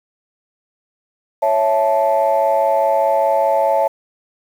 sine chord, A major, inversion first, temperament equal with one note detuned, 554.4 / 659.3 / 871.9 Hz, C#5 / E5 / A5, 0 / 0 / -16 cents, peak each -16 dBFS, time 1.42-3.88 s, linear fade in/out 10 ms, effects tanh soft clip ceiling -6 dBFS + 7-bit

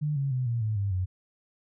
sine tone with pitch steps, 149.8 / 138.16 / 127.43 / 117.53 / 108.4 / 99.98 / 92.21 Hz, D3 / C#3 / C3 / A#2 / A2 / G2 / F#2, +35 / -5 / -45 / +15 / -25 / +35 / -5 cents, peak -25 dBFS, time 0.01-1.06 s, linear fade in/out 20 ms, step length 150 ms, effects none

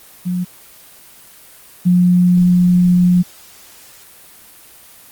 sine tone pair in turn, 179.5 / 178.52 Hz, F3 / F3, +48 / +38 cents, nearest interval unison, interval 10 cents, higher first, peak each -16 / -8 dBFS, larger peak second, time 0.25-0.45 / 1.85-3.23 s, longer second, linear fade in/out 20 ms, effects white hiss -42 dBFS RMS until 5.11 s + Opus 24 kbps

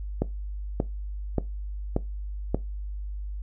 click train, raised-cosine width 2 ms, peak -10 dBFS, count 5, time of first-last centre 0.22-2.546 s, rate 1.72 Hz, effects noise-tail reverb RT60 0.2 s tail -18 dB re dry + added 50 Hz sine -31 dBFS peak until 3.42 s

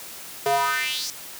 square tone with high-pass filter sweep, 138.59 Hz, C#3, in tune, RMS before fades -24 dBFS, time 0.46-1.1 s, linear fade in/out 0 ms, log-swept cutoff 510 to 6000 Hz, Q 3.9, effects white hiss -39 dBFS RMS until 1.39 s + high-pass 80 Hz 12 dB/octave

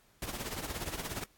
pink noise with tremolo, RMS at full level -36 dBFS, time 0.22-1.24 s, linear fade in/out 2 ms, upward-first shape triangle, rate 17 Hz, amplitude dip 75%, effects pink hiss -66 dBFS RMS until 1.37 s + AAC 64 kbps

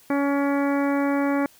harmonic tone with a mistuned harmonic, 281.3 Hz, C#4, 26 cents sharp, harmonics 1 / 2 / 3 / 4 / 5 / 6 / 7 / 8, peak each -21 / -27 / -31 / -33 / -35 / -37 / -38 / -39 dBFS, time 0.1-1.46 s, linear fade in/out 2 ms, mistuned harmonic 8, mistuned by +18 cents, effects white hiss -54 dBFS RMS until 1.59 s

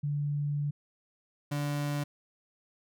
sine / 35% pulse tone pair in turn, 145.4 / 145.4 Hz, D3 / D3, -17 / -17 cents, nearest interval unison, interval 0 cents, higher neither, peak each -28 dBFS, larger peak neither, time 0.03-0.71 / 1.51-2.04 s, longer first, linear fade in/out 10 ms, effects none

